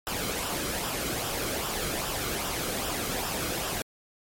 pink noise with flanger, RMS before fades -31 dBFS, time 0.07-3.82 s, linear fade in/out 0 ms, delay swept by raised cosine 0.46 to 1.13 ms, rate 2.5 Hz, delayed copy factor -0.5, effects MP3 64 kbps

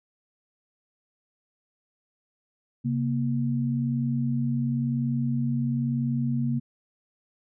sine tone pair together, 134.42 / 235.4 Hz, C3 / A#3, +47 / +17 cents, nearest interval minor seventh, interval 970 cents, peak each -26 dBFS, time 2.84-6.6 s, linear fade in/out 20 ms, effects none

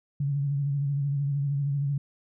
sine tone with vibrato, 141.2 Hz, C#3, 32 cents sharp, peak -24 dBFS, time 0.2-1.98 s, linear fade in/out 5 ms, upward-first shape sine, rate 13 Hz, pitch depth 46 cents each way, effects none

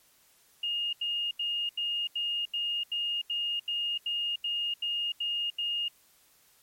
sine tone bursts, 2843 Hz, F7, 30 cents sharp, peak -28 dBFS, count 14, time 0.63-5.883 s, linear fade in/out 5 ms, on 300 ms, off 81 ms, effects white hiss -63 dBFS RMS until 6.62 s + MP3 64 kbps

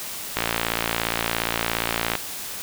click train, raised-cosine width 0.3 ms, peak -5 dBFS, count 103, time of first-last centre 0.37-2.153 s, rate 57.2 Hz, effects white hiss -33 dBFS RMS until 2.62 s

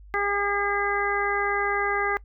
harmonic tone, 404.8 Hz, G#4, 44 cents flat, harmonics 1 / 2 / 3 / 4 / 5, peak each -29 / -29 / -29 / -29 / -29 dBFS, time 0.14-2.17 s, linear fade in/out 0 ms, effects noise-tail reverb RT60 0.1 s tail -22 dB re dry + added 50 Hz sine -44 dBFS peak until 2.24 s

